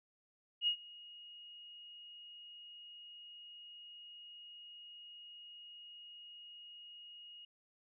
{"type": "tone with ADSR envelope", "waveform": "sine", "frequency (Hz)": 2875, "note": "F7", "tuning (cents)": 50, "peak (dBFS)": -28, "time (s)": [0.61, 7.45], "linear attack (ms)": 64, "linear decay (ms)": 84, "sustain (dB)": -23, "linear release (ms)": 4, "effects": []}